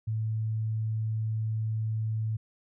sine tone, 110 Hz, A2, in tune, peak -27 dBFS, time 0.07-2.37 s, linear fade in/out 10 ms, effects none

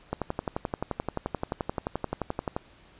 click train, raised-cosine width 1 ms, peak -14 dBFS, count 29, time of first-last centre 0.13-2.565 s, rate 11.5 Hz, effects pink hiss -56 dBFS RMS until 2.99 s + resampled to 8000 Hz

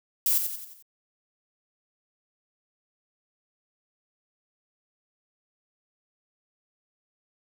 violet noise with echo, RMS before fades -23 dBFS, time 0.26-0.38 s, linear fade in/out 2 ms, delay 89 ms, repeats 5, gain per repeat -6 dB, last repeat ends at 0.825 s, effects none

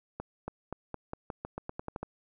accelerating click train, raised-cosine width 1 ms, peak -22 dBFS, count 13, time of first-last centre 0.2-2.03 s, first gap 280 ms, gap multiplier 0.88, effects none

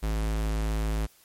square tone, 53.7 Hz, A1, 41 cents flat, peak -26 dBFS, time 0.02-1.07 s, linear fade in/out 20 ms, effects white hiss -59 dBFS RMS until 1.24 s + MP3 64 kbps

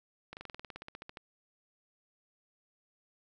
slowing click train, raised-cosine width 0.3 ms, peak -28 dBFS, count 16, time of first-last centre 0.33-1.172 s, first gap 39 ms, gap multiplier 1.05, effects none

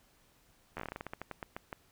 slowing click train, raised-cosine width 0.5 ms, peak -24 dBFS, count 17, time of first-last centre 0.77-1.728 s, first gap 12 ms, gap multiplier 1.19, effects pink hiss -67 dBFS RMS until 1.91 s

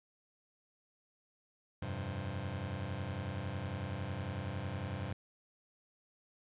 sawtooth chord, F suspended second, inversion none, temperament just, 87.31 / 98.22 / 130.96 Hz, F2 / G2 / C3, 0 / +4 / +2 cents, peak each -39 / -36 / -38 dBFS, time 1.82-5.13 s, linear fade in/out 5 ms, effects resampled to 8000 Hz + 11-bit

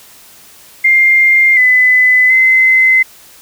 sine tone with pitch steps, 2108 / 2009 / 2053 Hz, C7 / B6 / C7, +12 / +29 / -33 cents, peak -5 dBFS, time 0.84-3.03 s, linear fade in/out 10 ms, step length 730 ms, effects white hiss -40 dBFS RMS until 3.41 s

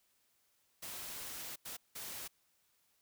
white noise bursts at uneven times, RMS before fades -45 dBFS, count 3, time 0.82-1.56 / 1.65-1.77 / 1.95-2.28 s, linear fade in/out 10 ms, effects white hiss -75 dBFS RMS until 3.01 s

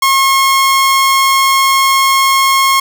sawtooth tone, 1081 Hz, C#6, 44 cents flat, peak -4 dBFS, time 0.02-2.8 s, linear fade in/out 5 ms, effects none

